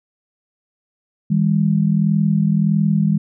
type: tone pair together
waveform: sine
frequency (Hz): 160 / 201.6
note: D#3 / G3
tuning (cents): +49 / +49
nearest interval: major third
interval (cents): 400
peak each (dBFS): -16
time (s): 1.3-3.18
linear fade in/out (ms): 10
effects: none